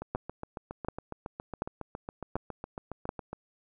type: two click trains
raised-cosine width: 1 ms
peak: -23 / -16 dBFS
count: 25 / 5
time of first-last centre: 0.02-3.33 / 0.15-3.091 s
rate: 7.25 / 1.36 Hz
effects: none